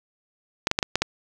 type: clicks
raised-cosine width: 0.2 ms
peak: -3 dBFS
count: 6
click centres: 0.671 / 0.714 / 0.789 / 0.828 / 0.956 / 1.02 s
effects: none